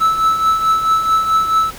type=tone with tremolo; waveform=triangle; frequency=1309 Hz; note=E6; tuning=13 cents flat; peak=-7 dBFS; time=0-1.71 s; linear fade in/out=20 ms; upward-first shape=triangle; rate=4.6 Hz; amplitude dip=65%; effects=pink hiss -34 dBFS RMS until 1.78 s